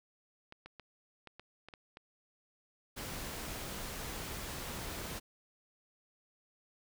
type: clicks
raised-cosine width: 0.3 ms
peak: -33 dBFS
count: 8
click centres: 0.524 / 0.66 / 0.797 / 1.273 / 1.396 / 1.686 / 1.738 / 1.971 s
type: noise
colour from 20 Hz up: pink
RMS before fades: -42 dBFS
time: 2.96-5.2 s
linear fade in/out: 20 ms
effects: none